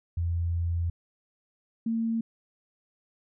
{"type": "tone pair in turn", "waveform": "sine", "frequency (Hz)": [85.1, 227.2], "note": ["F2", "A#3"], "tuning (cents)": [-44, -44], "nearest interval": "octave + perfect fourth", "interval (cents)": 1700, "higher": "second", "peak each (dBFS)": -25, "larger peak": "neither", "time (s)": [[0.17, 0.9], [1.86, 2.21]], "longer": "first", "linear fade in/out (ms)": 5, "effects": []}